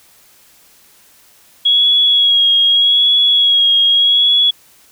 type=tone with vibrato; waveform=sine; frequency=3322 Hz; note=G#7; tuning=in tune; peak=-8 dBFS; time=1.65-4.51 s; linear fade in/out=10 ms; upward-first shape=sine; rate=0.82 Hz; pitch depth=29 cents each way; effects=white hiss -48 dBFS RMS until 4.91 s